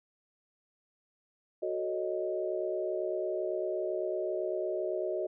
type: chord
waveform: sine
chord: D# half-diminished seventh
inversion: first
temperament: equal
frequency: 370 / 440 / 554.4 / 622.3 Hz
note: F#4 / A4 / C#5 / D#5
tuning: 0 / 0 / 0 / 0 cents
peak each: -34 / -39 / -40 / -34 dBFS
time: 1.62-5.27 s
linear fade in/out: 10 ms
effects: none